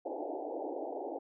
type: band-pass noise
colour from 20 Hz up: pink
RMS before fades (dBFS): -39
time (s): 0.05-1.19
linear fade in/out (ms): 10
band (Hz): 280 to 850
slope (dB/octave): 96
effects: none